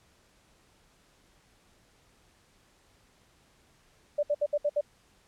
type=tone bursts; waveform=sine; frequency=587.3 Hz; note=D5; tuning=in tune; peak=-23 dBFS; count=6; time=4.18-4.811 s; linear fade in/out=10 ms; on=51 ms; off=65 ms; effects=pink hiss -64 dBFS RMS until 5.27 s + low-pass 10000 Hz 12 dB/octave